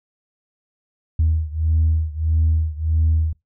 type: beating tone pair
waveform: sine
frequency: 79 / 80.6 Hz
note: D#2 / E2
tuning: +27 / -38 cents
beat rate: 1.6 Hz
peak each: -17 / -19 dBFS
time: 1.19-3.33 s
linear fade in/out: 5 ms
effects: noise-tail reverb RT60 0.2 s tail -25 dB re dry + tanh soft clip ceiling -10 dBFS